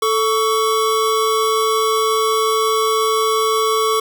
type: tone pair together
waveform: square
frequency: 440 / 1123.6 Hz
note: A4 / C#6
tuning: 0 / +23 cents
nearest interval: octave + major third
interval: 1623 cents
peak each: -18 dBFS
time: 0.02-4 s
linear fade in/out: 5 ms
effects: none